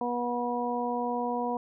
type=harmonic tone; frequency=242.5 Hz; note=B3; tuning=31 cents flat; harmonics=1 / 2 / 3 / 4; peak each=-33 / -33 / -33 / -33 dBFS; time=0.01-1.57 s; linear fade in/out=2 ms; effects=none